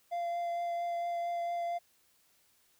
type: tone with vibrato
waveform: triangle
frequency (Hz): 690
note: F5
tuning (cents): -21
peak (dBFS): -30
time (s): 0.11-1.79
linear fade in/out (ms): 20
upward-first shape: triangle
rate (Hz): 4.4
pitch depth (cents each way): 12
effects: white hiss -69 dBFS RMS until 2.79 s